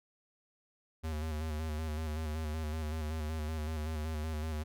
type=tone with vibrato; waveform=square; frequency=77.78 Hz; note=D#2; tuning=in tune; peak=-35 dBFS; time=1.03-4.64 s; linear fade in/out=20 ms; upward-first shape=square; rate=5.3 Hz; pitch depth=41 cents each way; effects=none